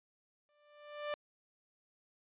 sawtooth tone with exponential growth, 591 Hz, D5, 11 cents sharp, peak -30 dBFS, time 0.49-1.14 s, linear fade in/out 0 ms, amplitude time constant 140 ms, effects resampled to 8000 Hz

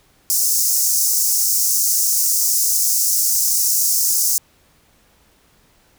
pink high-pass noise, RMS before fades -17 dBFS, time 0.3-4.38 s, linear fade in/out 0 ms, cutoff 5400 Hz, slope 48 dB/octave, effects pink hiss -56 dBFS RMS until 5.98 s

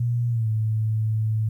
sine tone with pitch glide, 119.4 to 109.49 Hz, A#2 to A2, +42 to -8 cents, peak -20 dBFS, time 0-1.49 s, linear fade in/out 5 ms, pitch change -150 cents, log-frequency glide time 0.29-0.48 s, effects 10-bit

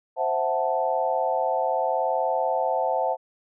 sine chord, F# half-diminished seventh, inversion second, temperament equal, 523.3 / 659.3 / 740 / 880 Hz, C5 / E5 / F#5 / A5, 0 / 0 / 0 / 0 cents, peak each -27 dBFS, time 0.16-3.17 s, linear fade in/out 50 ms, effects none

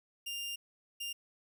sawtooth tone bursts at uneven times, 2800 Hz, F7, 4 cents sharp, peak -34 dBFS, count 2, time 0.26-0.56 / 1-1.13 s, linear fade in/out 10 ms, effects none

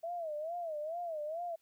sine tone with vibrato, 647 Hz, E5, 32 cents flat, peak -36 dBFS, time 0.03-1.56 s, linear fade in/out 10 ms, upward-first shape sine, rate 2.3 Hz, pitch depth 150 cents each way, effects white hiss -75 dBFS RMS until 1.61 s

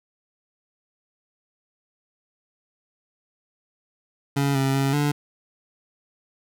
25% pulse tone with pitch steps, 140 / 135.3 / 136.8 / 146 Hz, C#3 / C#3 / C#3 / D3, +18 / -42 / -23 / -10 cents, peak -16 dBFS, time 4.36-5.12 s, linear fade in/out 10 ms, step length 190 ms, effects none

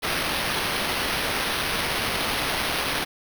blue noise with sample-and-hold, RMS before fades -26 dBFS, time 0.02-3.05 s, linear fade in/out 20 ms, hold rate 7350 Hz, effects none

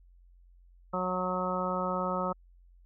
harmonic tone, 183 Hz, F#3, 19 cents flat, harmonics 1 / 2 / 3 / 4 / 5 / 6 / 7, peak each -35 / -40 / -34 / -40 / -37 / -39 / -34 dBFS, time 0.93-2.33 s, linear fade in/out 10 ms, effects added 44 Hz sine -55 dBFS peak until 2.85 s

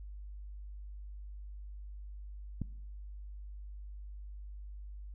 click, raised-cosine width 5 ms, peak -22 dBFS, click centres 2.617 s, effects noise-tail reverb RT60 0.8 s tail -21 dB re dry + added 50 Hz sine -43 dBFS peak until 5.14 s

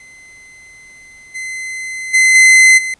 45% pulse tone with level steps, 2053 Hz, C7, 33 cents flat, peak -38 / -22 / -7 / -4 / -18 dBFS, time 0-2.94 s, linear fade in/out 2 ms, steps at 1.34 / 2.13 / 2.34 / 2.77 s, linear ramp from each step 20 ms, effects pink hiss -53 dBFS RMS until 2.99 s + resampled to 24000 Hz

